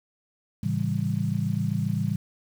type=chord; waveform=sine; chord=A dominant seventh; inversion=none; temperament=just; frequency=110 / 137.5 / 165 / 198 Hz; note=A2 / C#3 / E3 / G3; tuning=0 / -14 / +2 / +18 cents; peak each=-29 dBFS; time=0.63-2.16 s; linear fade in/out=5 ms; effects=8-bit